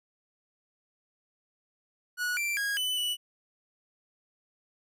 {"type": "tone with pitch steps", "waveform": "45% pulse", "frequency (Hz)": [1464, 2352, 1641, 3002, 2956], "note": ["F#6", "D7", "G#6", "F#7", "F#7"], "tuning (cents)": [-19, 2, -21, 24, -2], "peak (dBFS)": -28, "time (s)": [2.17, 3.17], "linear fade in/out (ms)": 50, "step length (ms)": 200, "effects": []}